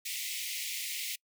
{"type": "high-pass noise", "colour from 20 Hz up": "pink", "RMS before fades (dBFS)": -37, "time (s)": [0.05, 1.16], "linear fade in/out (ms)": 10, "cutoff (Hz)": 2000, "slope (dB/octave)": 96, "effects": ["noise-tail reverb RT60 0.1 s tail -26 dB re dry"]}